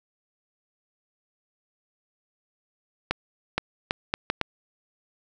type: accelerating click train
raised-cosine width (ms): 0.3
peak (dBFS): -7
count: 6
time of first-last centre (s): 3.11-4.413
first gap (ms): 470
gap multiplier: 0.7
effects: none